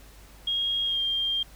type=tone with pitch glide; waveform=sine; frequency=3266 to 3197 Hz; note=G#7 to G7; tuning=-30 to +33 cents; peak=-24 dBFS; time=0.47-1.43 s; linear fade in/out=5 ms; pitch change=-37 cents; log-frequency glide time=0.85-1.01 s; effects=added 50 Hz sine -49 dBFS peak until 1.55 s + pink hiss -53 dBFS RMS until 1.55 s